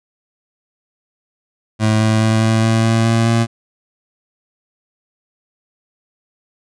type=tone with pitch steps; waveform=25% pulse; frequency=108.9 / 109.78 / 110.68 / 111.57 / 112.48 / 113.39 / 114.31 / 115.24 Hz; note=A2 / A2 / A2 / A2 / A2 / A#2 / A#2 / A#2; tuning=-17 / -3 / +11 / +25 / +39 / -47 / -33 / -19 cents; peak=-8 dBFS; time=1.79-3.47 s; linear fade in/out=50 ms; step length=210 ms; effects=resampled to 22050 Hz